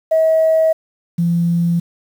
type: tone pair in turn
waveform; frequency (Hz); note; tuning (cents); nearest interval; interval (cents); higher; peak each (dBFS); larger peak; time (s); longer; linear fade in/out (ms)
sine; 641 / 170.66; E5 / F3; -49 / -40; octave + major seventh; 2291; first; -9 / -12; first; 0.11-0.73 / 1.18-1.8; neither; 10
effects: tanh soft clip ceiling -6 dBFS + 7-bit